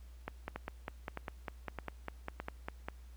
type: two click trains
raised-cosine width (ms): 0.5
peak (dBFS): -23 / -24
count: 14 / 4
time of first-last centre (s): 0.28-2.885 / 0.56-2.4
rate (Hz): 4.99 / 1.63
effects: added 60 Hz sine -50 dBFS peak until 3.16 s + pink hiss -67 dBFS RMS until 3.16 s